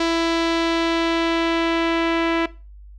sawtooth tone with low-pass filter sweep, 332.1 Hz, E4, 13 cents sharp, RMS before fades -20 dBFS, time 0-2.46 s, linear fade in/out 5 ms, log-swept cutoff 4600 to 2600 Hz, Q 1.5, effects noise-tail reverb RT60 0.3 s tail -18 dB re dry + added 50 Hz sine -39 dBFS peak until 2.98 s

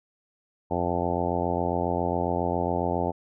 harmonic tone, 87.31 Hz, F2, in tune, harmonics 1 / 2 / 3 / 4 / 5 / 6 / 7 / 8 / 9 / 10, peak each -33 / -33 / -33 / -33 / -33 / -33 / -33 / -33 / -33 / -33 dBFS, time 0.7-3.12 s, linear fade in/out 20 ms, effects none

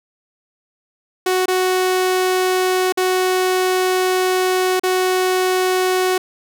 sawtooth tone with dropouts, 370 Hz, F#4, in tune, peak -11 dBFS, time 1.26-6.18 s, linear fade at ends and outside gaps 5 ms, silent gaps 1.458-1.481 / 2.924-2.973 / 4.797-4.834 s, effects none

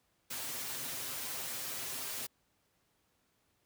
white noise with comb filter, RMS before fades -40 dBFS, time 0.3-2.27 s, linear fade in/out 10 ms, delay 7.6 ms, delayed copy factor +0.8, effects pink hiss -75 dBFS RMS until 3.65 s + high-pass 60 Hz 12 dB/octave

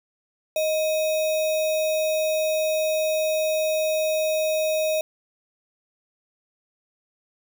sine tone with sample-and-hold, 625 Hz, D#5, 8 cents sharp, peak -20 dBFS, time 0.56-5.01 s, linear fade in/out 2 ms, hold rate 3150 Hz, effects none

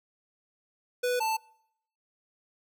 square tone pair in turn, 493.9 / 883.3 Hz, B4 / A5, 0 / +6 cents, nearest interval minor seventh, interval 1006 cents, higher second, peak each -26 / -27 dBFS, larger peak first, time 1.03-1.2 / 1.2-1.37 s, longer neither, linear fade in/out 10 ms, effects noise-tail reverb RT60 0.7 s tail -24 dB re dry

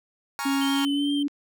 sawtooth chord, Bb minor seventh, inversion third, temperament equal, 830.6 / 932.3 / 1108.7 / 1396.9 Hz, Ab5 / Bb5 / Db6 / F6, 0 / 0 / 0 / 0 cents, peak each -30 dBFS, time 0.39-0.85 s, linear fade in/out 0 ms
sine tone with pitch glide, 274.6 to 286.4 Hz, C#4 to D4, -16 to -43 cents, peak -22 dBFS, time 0.45-1.28 s, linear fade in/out 10 ms, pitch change +73 cents, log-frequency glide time 0.7-1.01 s
triangle tone with vibrato, 3102 Hz, G7, 19 cents flat, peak -29 dBFS, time 0.61-1.23 s, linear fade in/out 5 ms, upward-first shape triangle, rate 2.4 Hz, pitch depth 46 cents each way
click, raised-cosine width 0.2 ms, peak -32 dBFS, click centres 1.282 s
effects none

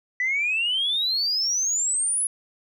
sine exponential sweep, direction up, 1964 to 10548 Hz, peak -20 dBFS, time 0.2-2.27 s, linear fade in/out 2 ms, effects tanh soft clip ceiling -17 dBFS

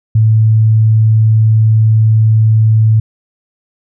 sine tone, 110 Hz, A2, in tune, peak -5 dBFS, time 0.15-3 s, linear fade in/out 5 ms, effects none

